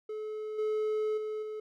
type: tone with level steps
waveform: triangle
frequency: 430 Hz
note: A4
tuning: 40 cents flat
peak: -33 / -26 / -31 / -34 dBFS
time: 0.09-1.6 s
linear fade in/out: 5 ms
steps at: 0.58 / 1.17 / 1.42 s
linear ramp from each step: 10 ms
effects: none